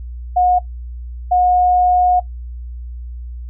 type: tone bursts at uneven times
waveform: sine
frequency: 723 Hz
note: F#5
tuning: 40 cents flat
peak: -10 dBFS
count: 2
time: 0.36-0.59 / 1.31-2.2 s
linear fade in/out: 10 ms
effects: noise-tail reverb RT60 0.1 s tail -17 dB re dry + added 60 Hz sine -26 dBFS peak until 3.49 s